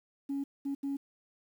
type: tone bursts at uneven times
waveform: sine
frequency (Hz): 278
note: C#4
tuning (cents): +5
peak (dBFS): -30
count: 3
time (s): 0.29-0.44 / 0.65-0.75 / 0.83-0.97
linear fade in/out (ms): 10
effects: tanh soft clip ceiling -28 dBFS + 10-bit